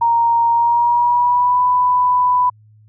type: tone with pitch glide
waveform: sine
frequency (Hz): 932.3 to 993.5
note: A#5 to B5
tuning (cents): 0 to +10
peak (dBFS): -11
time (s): 0.01-2.5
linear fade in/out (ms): 10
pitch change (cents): +110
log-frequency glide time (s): 0.51-1.62
effects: added 107 Hz sine -45 dBFS peak until 2.88 s